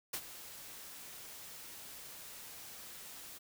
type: noise with ADSR envelope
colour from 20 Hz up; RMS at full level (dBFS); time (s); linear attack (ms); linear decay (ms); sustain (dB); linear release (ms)
white; -37; 0.13-3.39; 9; 63; -13; 21
effects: none